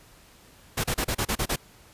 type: noise bursts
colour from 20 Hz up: pink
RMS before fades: -26 dBFS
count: 8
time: 0.77-1.561 s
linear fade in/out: 10 ms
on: 70 ms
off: 33 ms
effects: pink hiss -54 dBFS RMS until 1.93 s + resampled to 32000 Hz